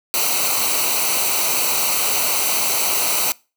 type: noise with comb filter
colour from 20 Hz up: white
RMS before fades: -19 dBFS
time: 0.14-3.32 s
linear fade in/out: 0 ms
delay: 0.58 ms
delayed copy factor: -0.75
effects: noise-tail reverb RT60 0.3 s tail -23 dB re dry